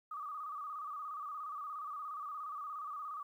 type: tone with vibrato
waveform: sine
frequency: 1200 Hz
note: D6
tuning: 37 cents sharp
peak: -40 dBFS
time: 0.11-3.23 s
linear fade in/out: 5 ms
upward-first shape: square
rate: 17 Hz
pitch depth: 71 cents each way
effects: 12-bit